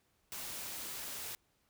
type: noise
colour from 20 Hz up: white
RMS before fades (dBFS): -43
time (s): 0.32-1.35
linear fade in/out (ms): 0
effects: pink hiss -75 dBFS RMS until 1.69 s